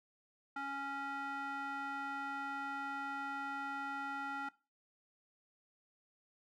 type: tone with band-pass filter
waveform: square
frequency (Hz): 277.2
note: C#4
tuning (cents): 0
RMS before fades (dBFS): -41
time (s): 0.56-4.49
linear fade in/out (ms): 5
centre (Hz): 1200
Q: 4.2
effects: noise-tail reverb RT60 0.3 s tail -19 dB re dry